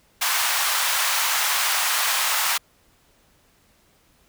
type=high-pass noise; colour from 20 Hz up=pink; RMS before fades=-22 dBFS; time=0.21-2.58 s; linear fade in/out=10 ms; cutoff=880 Hz; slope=24 dB/octave; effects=pink hiss -60 dBFS RMS until 4.28 s